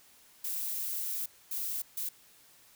violet noise bursts at uneven times, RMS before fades -35 dBFS, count 3, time 0.44-1.26 / 1.51-1.82 / 1.97-2.09 s, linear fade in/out 5 ms, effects white hiss -60 dBFS RMS until 2.75 s

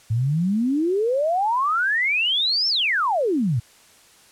sine exponential two-way sweep, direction up then down, 106.4 to 5480 to 106.4 Hz, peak -18 dBFS, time 0.1-3.6 s, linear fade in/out 10 ms, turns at 2.68 s, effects white hiss -52 dBFS RMS until 4.31 s + low-pass 10000 Hz 12 dB/octave

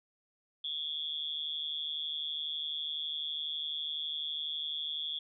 sine tone with amplitude modulation, 3387 Hz, G#7, 33 cents sharp, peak -30 dBFS, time 0.64-5.19 s, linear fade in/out 5 ms, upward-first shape sine, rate 152 Hz, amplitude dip 95%, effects none

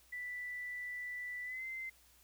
sine tone with pitch glide, 1975.5 to 2073 Hz, B6 to C7, 0 to -17 cents, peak -40 dBFS, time 0.12-1.9 s, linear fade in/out 10 ms, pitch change +83 cents, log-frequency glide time 1.44-1.64 s, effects added 60 Hz sine -70 dBFS peak until 2.23 s + white hiss -66 dBFS RMS until 2.23 s

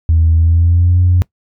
sine tone with pitch glide, 81.2 to 89.58 Hz, E2 to F2, -26 to +44 cents, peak -6 dBFS, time 0.09-1.22 s, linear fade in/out 0 ms, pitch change +170 cents, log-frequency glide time 0.35-1 s, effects noise-tail reverb RT60 0.1 s tail -23 dB re dry + tanh soft clip ceiling -3 dBFS

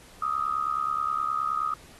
sine tone with amplitude modulation, 1254 Hz, D#6, 13 cents sharp, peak -21 dBFS, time 0.22-1.74 s, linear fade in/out 5 ms, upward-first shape sine, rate 69.5 Hz, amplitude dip 85%, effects pink hiss -52 dBFS RMS until 1.99 s + AAC 32 kbps

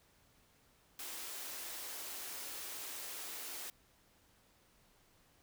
white high-pass noise, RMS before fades -45 dBFS, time 0.99-3.7 s, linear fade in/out 2 ms, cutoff 260 Hz, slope 48 dB/octave, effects pink hiss -69 dBFS RMS until 5.42 s

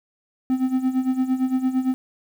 triangle tone with tremolo, 258.8 Hz, C4, 19 cents flat, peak -14 dBFS, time 0.5-1.94 s, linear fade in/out 0 ms, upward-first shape sine, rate 8.8 Hz, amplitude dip 75%, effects 8-bit

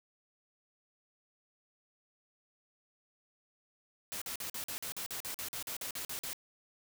white noise bursts, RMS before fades -40 dBFS, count 16, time 4.12-6.331 s, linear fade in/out 0 ms, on 96 ms, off 45 ms, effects none

